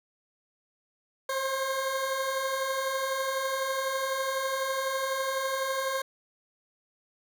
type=beating tone pair; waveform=20% pulse; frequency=523.3 / 535.3 Hz; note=C5 / C5; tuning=0 / +39 cents; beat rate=12 Hz; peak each=-31 / -24 dBFS; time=1.29-6.02 s; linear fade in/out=5 ms; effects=none